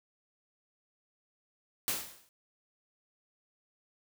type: noise with exponential decay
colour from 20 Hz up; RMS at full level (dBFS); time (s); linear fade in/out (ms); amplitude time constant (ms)
white; -29; 1.88-2.29; 0; 88
effects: none